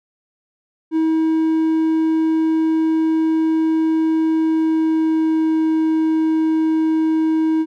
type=tone with pitch glide; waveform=triangle; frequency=320 to 318 Hz; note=D#4 to D#4; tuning=+49 to +38 cents; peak=-12 dBFS; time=0.91-7.66 s; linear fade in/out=50 ms; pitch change=-11 cents; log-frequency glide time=4.33-5.62 s; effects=none